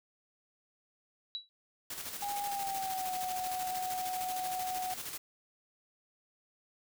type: tone with exponential decay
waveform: sine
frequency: 3916 Hz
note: B7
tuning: 15 cents flat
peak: -32 dBFS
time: 1.35-1.49 s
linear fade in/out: 0 ms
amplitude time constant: 29 ms
type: noise with tremolo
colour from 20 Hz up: white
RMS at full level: -40 dBFS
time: 1.9-5.18 s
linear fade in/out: 5 ms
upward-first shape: square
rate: 13 Hz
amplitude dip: 45%
type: tone with pitch glide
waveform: sine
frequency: 811 to 739.4 Hz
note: G#5 to F#5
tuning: -41 to -1 cents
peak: -34 dBFS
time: 2.22-4.94 s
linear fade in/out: 5 ms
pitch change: -160 cents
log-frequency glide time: 2.45-3.11 s
effects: none